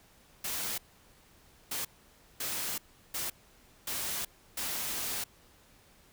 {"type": "noise bursts at uneven times", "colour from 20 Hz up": "white", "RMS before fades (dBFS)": -35, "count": 6, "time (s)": [[0.44, 0.78], [1.71, 1.85], [2.4, 2.78], [3.14, 3.3], [3.87, 4.25], [4.57, 5.24]], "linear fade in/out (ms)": 5, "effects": ["pink hiss -61 dBFS RMS until 6.12 s"]}